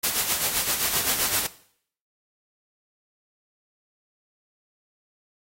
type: noise with tremolo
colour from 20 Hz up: white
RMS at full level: -22 dBFS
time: 0.03-1.47 s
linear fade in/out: 10 ms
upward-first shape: sine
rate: 7.7 Hz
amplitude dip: 55%
effects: noise-tail reverb RT60 0.6 s tail -17 dB re dry + AAC 48 kbps